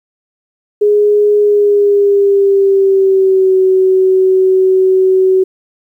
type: tone with pitch glide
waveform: sine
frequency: 415.3 to 376.5 Hz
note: G#4 to F#4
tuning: 0 to +30 cents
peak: -6 dBFS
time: 0.81-5.44 s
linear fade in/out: 10 ms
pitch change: -170 cents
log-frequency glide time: 1.39-3.56 s
effects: 8-bit